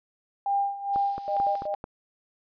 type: tone with tremolo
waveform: sine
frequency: 799 Hz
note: G5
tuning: 33 cents sharp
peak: -21 dBFS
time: 0.46-1.75 s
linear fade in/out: 2 ms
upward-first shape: sine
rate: 2.3 Hz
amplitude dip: 80%
type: noise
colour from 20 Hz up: violet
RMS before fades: -41 dBFS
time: 0.93-1.67 s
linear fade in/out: 5 ms
type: click train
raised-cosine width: 1 ms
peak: -21 dBFS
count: 5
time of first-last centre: 0.96-1.841 s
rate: 4.54 Hz
type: tone bursts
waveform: sine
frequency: 612 Hz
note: D#5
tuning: 29 cents flat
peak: -28 dBFS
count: 3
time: 1.28-1.741 s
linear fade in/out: 0 ms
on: 87 ms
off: 100 ms
effects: resampled to 11025 Hz